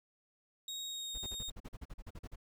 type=tone with pitch glide; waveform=30% pulse; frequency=3764 to 3712 Hz; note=A#7 to A#7; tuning=+16 to -8 cents; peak=-37 dBFS; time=0.68-1.5 s; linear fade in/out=2 ms; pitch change=-24 cents; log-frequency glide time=0.87-1.13 s
type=noise bursts; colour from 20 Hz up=brown; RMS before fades=-45 dBFS; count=15; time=1.14-2.359 s; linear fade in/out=10 ms; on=43 ms; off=41 ms
effects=none